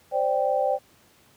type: chord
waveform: sine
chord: C suspended second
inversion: none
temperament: equal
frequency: 523.3 / 587.3 / 784 Hz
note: C5 / D5 / G5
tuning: 0 / 0 / 0 cents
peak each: -25 dBFS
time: 0.11-0.79 s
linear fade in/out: 50 ms
effects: pink hiss -58 dBFS RMS until 1.36 s + high-pass 80 Hz 12 dB/octave